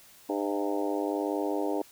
harmonic tone with a mistuned harmonic, 101.1 Hz, G#2, 46 cents flat, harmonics 3 / 4 / 5 / 6 / 7 / 8 / 9, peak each -31 / -33 / -35 / -37 / -38 / -39 / -40 dBFS, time 0.29-1.82 s, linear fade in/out 5 ms, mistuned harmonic 7, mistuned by -41 cents, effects white hiss -55 dBFS RMS until 1.91 s

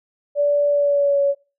sine tone with pitch glide, 579 to 562.5 Hz, D5 to C#5, -25 to +25 cents, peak -14 dBFS, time 0.35-1.35 s, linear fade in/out 50 ms, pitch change -50 cents, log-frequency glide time 0.69-1.21 s, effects noise-tail reverb RT60 0.3 s tail -20 dB re dry

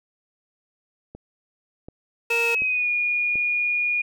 click train, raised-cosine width 2 ms, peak -25 dBFS, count 4, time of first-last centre 1.15-3.356 s, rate 1.36 Hz
sine tone with pitch glide, 2614 to 2439 Hz, E7 to D#7, -15 to -35 cents, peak -20 dBFS, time 2.3-4.02 s, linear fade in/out 10 ms, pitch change -120 cents, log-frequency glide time 2.43-2.89 s
sawtooth tone, 466.2 Hz, A#4, in tune, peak -21 dBFS, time 2.3-2.55 s, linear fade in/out 5 ms
effects none

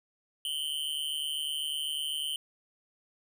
square tone with amplitude modulation, 3052 Hz, G7, 47 cents flat, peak -28 dBFS, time 0.45-2.36 s, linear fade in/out 2 ms, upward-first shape sine, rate 148 Hz, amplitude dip 90%, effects none

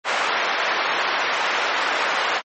white band-pass noise, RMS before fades -22 dBFS, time 0.04-2.42 s, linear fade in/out 50 ms, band 600 to 1800 Hz, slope 12 dB/octave, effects MP3 32 kbps

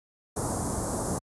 pink band-stop noise, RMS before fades -29 dBFS, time 0.36-1.19 s, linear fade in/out 10 ms, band 1100 to 7100 Hz, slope 24 dB/octave, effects high-pass 60 Hz 12 dB/octave + resampled to 24000 Hz

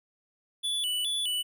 square tone with vibrato, 3199 Hz, G7, 34 cents sharp, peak -28 dBFS, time 0.63-1.43 s, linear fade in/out 20 ms, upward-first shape square, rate 2.4 Hz, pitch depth 130 cents each way, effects none

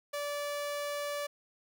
sawtooth tone, 580 Hz, D5, 22 cents flat, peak -30 dBFS, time 0.13-1.27 s, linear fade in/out 10 ms, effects none

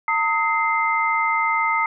sine tone cluster, 907 / 1265 / 2085 Hz, A#5 / D#6 / C7, -48 / +28 / -7 cents, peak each -22 dBFS, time 0.08-1.86 s, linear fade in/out 2 ms, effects none

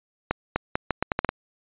accelerating click train, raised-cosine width 0.5 ms, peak -7 dBFS, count 9, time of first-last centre 0.31-1.291 s, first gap 250 ms, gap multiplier 0.78, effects resampled to 8000 Hz

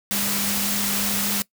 sine tone in noise, 201.7 Hz, G3, 50 cents sharp, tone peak -29 dBFS, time 0.11-1.42 s, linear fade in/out 0 ms, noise white, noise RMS -24 dBFS, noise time 0.11-1.42 s, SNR -8 dB, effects noise-tail reverb RT60 0.1 s tail -21 dB re dry

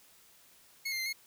25% pulse tone with pitch steps, 2181 / 2103 / 2079 / 2160 Hz, C#7 / C7 / C7 / C#7, -29 / +8 / -12 / -45 cents, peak -29 dBFS, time 0.85-1.13 s, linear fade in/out 10 ms, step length 70 ms, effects white hiss -61 dBFS RMS until 1.26 s

